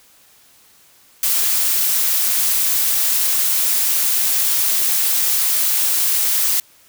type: noise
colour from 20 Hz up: blue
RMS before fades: -17 dBFS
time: 1.23-6.6 s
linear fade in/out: 2 ms
effects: white hiss -51 dBFS RMS until 6.88 s